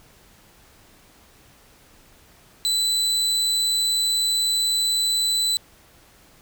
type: tone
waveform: 35% pulse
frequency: 3992 Hz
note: B7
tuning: 18 cents sharp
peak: -17 dBFS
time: 2.65-5.57 s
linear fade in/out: 0 ms
effects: pink hiss -53 dBFS RMS until 6.41 s